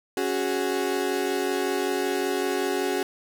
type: chord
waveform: 35% pulse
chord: C# suspended fourth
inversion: none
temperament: equal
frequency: 277.2 / 370 / 415.3 Hz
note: C#4 / F#4 / G#4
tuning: 0 / 0 / 0 cents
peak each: -29 / -25 / -27 dBFS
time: 0.17-3.03 s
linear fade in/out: 2 ms
effects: none